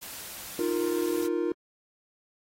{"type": "noise", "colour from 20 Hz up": "white", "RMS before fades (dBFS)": -41, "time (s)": [0.01, 1.28], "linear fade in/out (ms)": 20}
{"type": "chord", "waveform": "triangle", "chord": "Eb suspended second", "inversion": "none", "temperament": "just", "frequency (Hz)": [311.1, 350, 466.7], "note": ["Eb4", "F4", "Bb4"], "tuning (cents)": [0, 4, 2], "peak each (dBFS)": [-29, -26, -30], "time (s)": [0.59, 1.52], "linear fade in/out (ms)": 2}
{"effects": ["AAC 48 kbps"]}